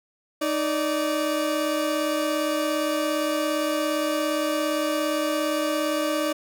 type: tone pair together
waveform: 30% pulse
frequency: 309.1 / 580.8 Hz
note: D#4 / D5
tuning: -11 / -19 cents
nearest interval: major seventh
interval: 1092 cents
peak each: -23 dBFS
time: 0.41-6.33 s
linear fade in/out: 10 ms
effects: none